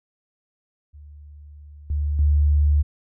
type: tone with level steps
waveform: sine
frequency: 73.6 Hz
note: D2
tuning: 4 cents sharp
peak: -40 / -20 / -14 dBFS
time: 0.93-2.83 s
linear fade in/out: 20 ms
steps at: 1.9 / 2.19 s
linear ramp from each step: 2 ms
effects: none

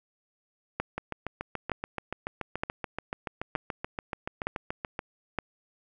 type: two click trains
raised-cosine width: 0.5 ms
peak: -13 / -17 dBFS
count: 6 / 29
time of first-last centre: 0.8-5.387 / 0.98-4.991 s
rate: 1.09 / 6.98 Hz
effects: none

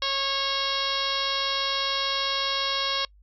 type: harmonic tone with a mistuned harmonic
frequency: 547 Hz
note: C#5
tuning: 23 cents flat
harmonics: 1 / 2 / 3 / 4 / 5 / 6 / 7 / 8 / 9 / 10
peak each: -35 / -31 / -36 / -36 / -35 / -31 / -31 / -34 / -37 / -36 dBFS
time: 0.02-3.05 s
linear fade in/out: 2 ms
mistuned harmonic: 5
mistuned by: +25 cents
effects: noise-tail reverb RT60 0.1 s tail -26 dB re dry + added 50 Hz sine -52 dBFS peak until 3.22 s

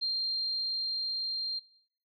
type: tone with level ramp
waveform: sine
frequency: 4186 Hz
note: C8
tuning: in tune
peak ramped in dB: -28 to -31 dBFS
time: 0.01-1.6 s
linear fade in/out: 20 ms
effects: noise-tail reverb RT60 0.7 s tail -21 dB re dry

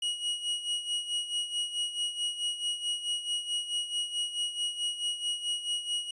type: tone with tremolo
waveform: 45% pulse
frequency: 2903 Hz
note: F#7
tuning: 34 cents flat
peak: -27 dBFS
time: 0.02-6.11 s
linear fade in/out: 5 ms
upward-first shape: sine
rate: 4.6 Hz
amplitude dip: 70%
effects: resampled to 24000 Hz

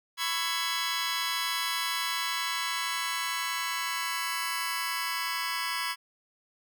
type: chord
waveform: 15% pulse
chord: C# minor seventh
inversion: third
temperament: just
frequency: 997.9 / 1108.7 / 1330.5 / 1663.1 Hz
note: B5 / C#6 / E6 / G#6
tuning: +18 / 0 / +16 / +2 cents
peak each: -27 / -28 / -31 / -28 dBFS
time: 0.17-5.96 s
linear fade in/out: 50 ms
effects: none

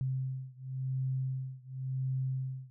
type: beating tone pair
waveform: sine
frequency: 130.81 / 131.74 Hz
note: C3 / C3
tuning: 0 / +12 cents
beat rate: 0.93 Hz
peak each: -35 / -36 dBFS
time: 0.01-2.7 s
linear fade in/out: 0 ms
effects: none

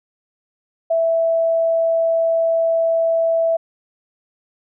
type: tone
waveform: sine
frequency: 659.3 Hz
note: E5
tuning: in tune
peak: -14 dBFS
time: 0.9-3.57 s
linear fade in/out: 10 ms
effects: none

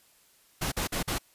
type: noise bursts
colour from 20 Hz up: pink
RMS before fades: -30 dBFS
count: 4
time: 0.61-1.185 s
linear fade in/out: 10 ms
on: 110 ms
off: 45 ms
effects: white hiss -62 dBFS RMS until 1.34 s + resampled to 32000 Hz

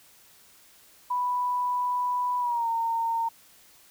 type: tone with pitch glide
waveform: sine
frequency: 987.8 to 916.3 Hz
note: B5 to A#5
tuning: 0 to -30 cents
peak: -24 dBFS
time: 1.1-3.29 s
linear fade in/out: 10 ms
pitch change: -130 cents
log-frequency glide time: 2.39-2.68 s
effects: white hiss -56 dBFS RMS until 3.9 s

